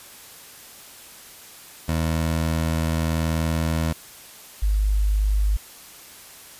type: tone pair in turn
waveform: 20% pulse / sine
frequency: 80.8 / 51.24 Hz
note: E2 / G#1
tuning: -34 / -23 cents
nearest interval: minor sixth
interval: 789 cents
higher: first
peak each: -16 / -17 dBFS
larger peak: first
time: 1.88-3.93 / 4.62-5.57 s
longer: first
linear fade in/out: 10 ms
effects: white hiss -44 dBFS RMS until 6.59 s + resampled to 32000 Hz